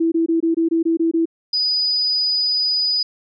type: tone bursts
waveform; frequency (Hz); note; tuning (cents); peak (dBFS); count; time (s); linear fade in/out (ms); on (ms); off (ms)
sine; 329.6; E4; 0; -14; 9; 0-1.256; 10; 120; 22
type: tone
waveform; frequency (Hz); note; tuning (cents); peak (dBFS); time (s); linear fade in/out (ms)
sine; 4959; D#8; -7; -16; 1.53-3.03; 5
effects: none